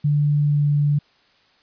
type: tone with pitch glide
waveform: sine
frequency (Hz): 146.83 to 145.9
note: D3 to D3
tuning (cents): 0 to -11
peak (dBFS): -15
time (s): 0.04-0.99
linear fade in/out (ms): 10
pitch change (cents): -11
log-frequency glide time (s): 0.43-0.64
effects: white hiss -58 dBFS RMS until 1.62 s + resampled to 11025 Hz